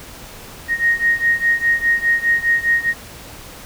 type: beating tone pair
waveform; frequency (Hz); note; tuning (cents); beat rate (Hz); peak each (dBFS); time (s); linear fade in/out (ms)
sine; 1864.7 / 1869.6; A#6 / A#6; 0 / +5; 4.9; -16 / -18; 0.68-2.94; 50
effects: pink hiss -37 dBFS RMS until 3.65 s